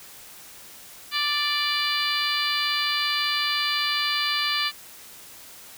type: harmonic tone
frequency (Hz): 587.3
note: D5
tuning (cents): 0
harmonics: 2 / 3 / 4 / 5 / 6 / 7 / 8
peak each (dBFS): -30 / -30 / -30 / -30 / -30 / -30 / -30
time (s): 1.11-4.72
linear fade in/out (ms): 50
effects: white hiss -45 dBFS RMS until 5.77 s